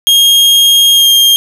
40% pulse tone with pitch glide, 3246 to 3212 Hz, G#7 to G7, -40 to +41 cents, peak -3 dBFS, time 0.07-1.36 s, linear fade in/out 0 ms, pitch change -19 cents, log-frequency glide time 0.93-1.08 s, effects none

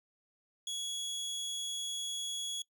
25% pulse tone, 3350 Hz, G#7, 14 cents sharp, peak -32 dBFS, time 0.67-2.62 s, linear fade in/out 2 ms, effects noise-tail reverb RT60 0.1 s tail -20 dB re dry

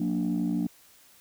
sine chord, Gb augmented, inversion none, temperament equal with one note detuned, 180.46 / 233.1 / 293.7 Hz, Gb3 / Bb3 / D4, -43 / 0 / 0 cents, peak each -28 dBFS, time 0-0.67 s, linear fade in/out 5 ms, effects tanh soft clip ceiling -20 dBFS + white hiss -57 dBFS RMS until 1.2 s

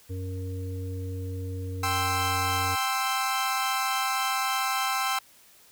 harmonic tone, 93 Hz, F#2, 9 cents sharp, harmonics 1 / 3 / 5, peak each -31 / -41 / -41 dBFS, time 0.09-2.76 s, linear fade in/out 20 ms
sawtooth chord, C major, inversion second, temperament equal, 784 / 1046.5 / 1318.5 Hz, G5 / C6 / E6, 0 / 0 / 0 cents, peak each -26 dBFS, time 1.83-5.19 s, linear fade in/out 5 ms
effects white hiss -56 dBFS RMS until 5.71 s

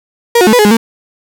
35% pulse tone with pitch steps, 472.3 / 362.3 / 217.3 / 492.7 / 421.3 / 206.6 / 227.7 Hz, A#4 / F#4 / A3 / B4 / G#4 / G#3 / A#3, +23 / -36 / -21 / -4 / +25 / -9 / -40 cents, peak -3 dBFS, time 0.35-0.77 s, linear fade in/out 5 ms, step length 60 ms, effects none

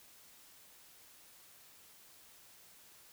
silence, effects white hiss -60 dBFS RMS until 3.12 s

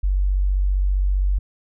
sine tone, 47.61 Hz, G1, 50 cents flat, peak -16 dBFS, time 0.03-1.39 s, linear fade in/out 10 ms, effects none

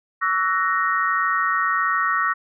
sine chord, F# dominant seventh, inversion second, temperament equal with one note detuned, 1131.4 / 1318.5 / 1480 / 1864.7 Hz, C#6 / E6 / F#6 / A#6, +35 / 0 / 0 / 0 cents, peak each -23 / -23 / -27 / -23 dBFS, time 0.21-2.34 s, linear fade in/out 20 ms, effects none

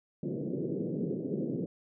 pink band-pass noise, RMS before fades -34 dBFS, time 0.23-1.66 s, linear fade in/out 2 ms, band 140 to 490 Hz, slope 48 dB/octave, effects none

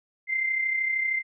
sine tone pair together, 2084 / 2117 Hz, C7 / C7, -7 / +20 cents, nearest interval unison, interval 27 cents, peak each -24 / -33 dBFS, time 0.27-1.23 s, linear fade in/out 50 ms, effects none

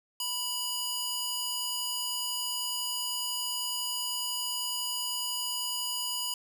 square tone with high-pass filter, 981 Hz, B5, 12 cents flat, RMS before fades -33 dBFS, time 0.2-6.34 s, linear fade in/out 2 ms, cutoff 3100 Hz, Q 0.74, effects none

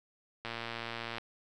click train, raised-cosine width 0.3 ms, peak -22 dBFS, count 86, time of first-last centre 0.45-1.183 s, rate 116 Hz, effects none

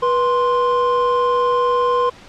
triangle tone pair together, 487.5 / 1046.5 Hz, B4 / C6, -23 / 0 cents, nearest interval octave + minor second, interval 1323 cents, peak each -15 dBFS, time 0.02-2.1 s, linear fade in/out 10 ms, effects pink hiss -42 dBFS RMS until 2.28 s + low-pass 5000 Hz 12 dB/octave

